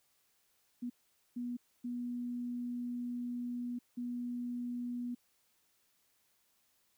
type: tone bursts at uneven times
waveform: sine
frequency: 243.2 Hz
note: B3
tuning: 26 cents flat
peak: -36 dBFS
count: 4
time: 0.82-0.9 / 1.36-1.57 / 1.84-3.79 / 3.97-5.15 s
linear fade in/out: 10 ms
effects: white hiss -74 dBFS RMS until 6.97 s